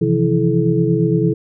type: tone cluster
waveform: sine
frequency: 130.7 / 163 / 171.8 / 328.5 / 429.4 Hz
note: C3 / E3 / F3 / E4 / A4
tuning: -1 / -19 / -28 / -6 / -42 cents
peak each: -19 dBFS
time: 0.01-1.34 s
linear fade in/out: 10 ms
effects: none